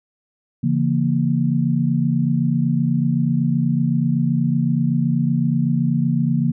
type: chord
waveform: sine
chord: A# diminished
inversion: first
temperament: just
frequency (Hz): 139.85 / 167.82 / 233.1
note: C#3 / E3 / A#3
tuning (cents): +16 / +31 / 0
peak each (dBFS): -20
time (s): 0.63-6.52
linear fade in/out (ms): 10
effects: none